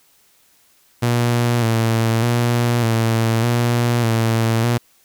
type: tone with vibrato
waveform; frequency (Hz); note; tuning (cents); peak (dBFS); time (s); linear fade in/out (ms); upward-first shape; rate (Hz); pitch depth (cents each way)
sawtooth; 116.54; A#2; 0; -11; 1.02-4.78; 10; square; 0.83; 43
effects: white hiss -56 dBFS RMS until 5.04 s